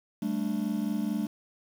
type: chord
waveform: triangle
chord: G suspended second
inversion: none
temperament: just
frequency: 196 / 220.5 / 294 Hz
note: G3 / A3 / D4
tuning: 0 / +4 / +2 cents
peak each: -30 / -28 / -31 dBFS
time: 0.22-1.27 s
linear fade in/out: 5 ms
effects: tanh soft clip ceiling -17 dBFS + 8-bit